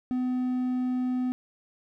triangle tone, 252.3 Hz, B3, 37 cents sharp, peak -23 dBFS, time 0.11-1.32 s, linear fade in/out 0 ms, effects none

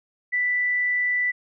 sine tone, 1978 Hz, B6, 2 cents sharp, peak -20 dBFS, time 0.32-1.32 s, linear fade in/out 20 ms, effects none

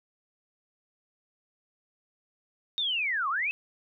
sine linear two-way sweep, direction down then up, 3729 to 1046.5 to 2662 Hz, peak -26 dBFS, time 2.78-3.51 s, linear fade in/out 0 ms, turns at 3.29 s, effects none

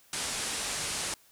white low-pass noise, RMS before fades -34 dBFS, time 0.13-1.14 s, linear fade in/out 2 ms, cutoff 10000 Hz, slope 48 dB/octave, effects white hiss -61 dBFS RMS until 1.31 s

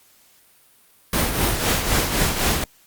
pink noise with tremolo, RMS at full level -18 dBFS, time 1.13-2.64 s, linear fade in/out 2 ms, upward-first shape triangle, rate 3.9 Hz, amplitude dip 60%, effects white hiss -55 dBFS RMS until 2.86 s + Opus 48 kbps

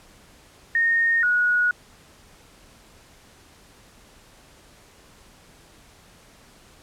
sine tone pair in turn, 1844 / 1456.8 Hz, A#6 / F#6, -19 / -27 cents, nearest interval major third, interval 408 cents, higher first, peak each -17 dBFS, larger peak neither, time 0.75-1.23 / 1.23-1.71 s, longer neither, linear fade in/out 2 ms, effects pink hiss -52 dBFS RMS until 6.82 s + low-pass 11000 Hz 12 dB/octave

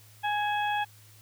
harmonic tone with a mistuned harmonic, 831 Hz, G#5, 1 cent sharp, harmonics 1 / 2 / 3 / 4, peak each -27 / -33 / -37 / -39 dBFS, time 0.23-0.85 s, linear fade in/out 20 ms, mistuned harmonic 3, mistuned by +50 cents, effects added 106 Hz sine -54 dBFS peak until 1.21 s + white hiss -57 dBFS RMS until 1.21 s

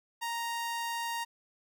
sawtooth tone, 932.3 Hz, A#5, in tune, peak -29 dBFS, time 0.21-1.25 s, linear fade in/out 20 ms, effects none

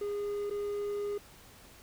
triangle tone with dropouts, 409.7 Hz, G#4, 24 cents flat, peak -30 dBFS, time 0.01-1.18 s, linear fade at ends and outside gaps 5 ms, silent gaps 0.499-0.508 s, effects pink hiss -55 dBFS RMS until 1.82 s

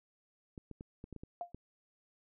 clicks, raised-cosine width 3 ms, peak -33 dBFS, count 8, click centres 0.578 / 0.713 / 0.809 / 1.041 / 1.127 / 1.163 / 1.235 / 1.546 s
sine tone with exponential decay, 698.5 Hz, F5, in tune, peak -33 dBFS, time 1.41-1.52 s, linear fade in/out 1 ms, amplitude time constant 22 ms
effects none

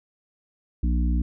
harmonic tone, 60 Hz, B1, 49 cents flat, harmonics 1 / 3 / 4 / 5, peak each -20 / -30 / -32 / -34 dBFS, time 0.83-1.22 s, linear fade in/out 5 ms, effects none

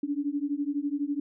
sine beating tone pair, 281.7 / 293.7 Hz, C#4 / D4, +28 / 0 cents, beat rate 12 Hz, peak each -30 / -30 dBFS, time 0.03-1.2 s, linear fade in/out 5 ms, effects none

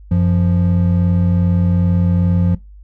triangle tone pair together, 92.12 / 174.61 Hz, F#2 / F3, -7 / 0 cents, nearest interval major seventh, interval 1107 cents, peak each -12 dBFS, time 0.11-2.55 s, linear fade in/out 5 ms, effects noise-tail reverb RT60 0.2 s tail -19 dB re dry + added 50 Hz sine -36 dBFS peak until 2.83 s

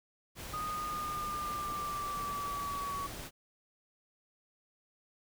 pink noise, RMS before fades -44 dBFS, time 0.35-3.31 s, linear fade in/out 50 ms
sine tone with pitch glide, 1237 to 1127.8 Hz, D#6 to C#6, -10 to +30 cents, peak -35 dBFS, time 0.53-3.07 s, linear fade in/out 10 ms, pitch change -160 cents, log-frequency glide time 0.63-2.95 s
effects none

